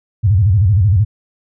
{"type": "tone with vibrato", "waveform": "sine", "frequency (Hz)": 98, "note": "G2", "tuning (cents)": 0, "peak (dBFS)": -8, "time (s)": [0.23, 1.05], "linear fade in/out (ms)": 20, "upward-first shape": "square", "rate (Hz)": 13, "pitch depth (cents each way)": 180, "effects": []}